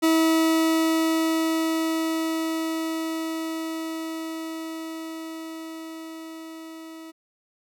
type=tone with level ramp; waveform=40% pulse; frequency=322.9 Hz; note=E4; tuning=36 cents flat; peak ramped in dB=-16 to -38 dBFS; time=0.02-7.12 s; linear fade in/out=20 ms; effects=none